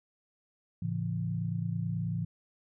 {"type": "chord", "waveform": "sine", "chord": "A major", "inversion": "none", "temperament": "equal with one note detuned", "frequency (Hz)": [110, 138.59, 168.37], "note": ["A2", "C#3", "E3"], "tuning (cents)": [0, 0, 37], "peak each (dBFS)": [-34, -37, -33], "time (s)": [0.82, 2.25], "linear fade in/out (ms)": 5, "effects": []}